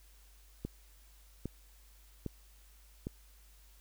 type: click train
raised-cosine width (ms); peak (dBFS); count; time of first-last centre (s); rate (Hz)
3; -24; 4; 0.65-3.069; 1.24
effects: added 50 Hz sine -58 dBFS peak until 3.8 s + white hiss -65 dBFS RMS until 3.8 s